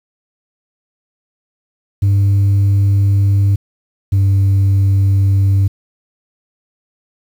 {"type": "tone pair in turn", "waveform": "sine", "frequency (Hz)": [99.4, 97.81], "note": ["G2", "G2"], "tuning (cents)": [25, -3], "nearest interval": "unison", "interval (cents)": 28, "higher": "first", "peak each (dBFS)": -6, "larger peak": "neither", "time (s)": [[2.02, 3.56], [4.12, 5.68]], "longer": "second", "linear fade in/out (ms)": 10, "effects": ["tanh soft clip ceiling -8 dBFS", "7-bit"]}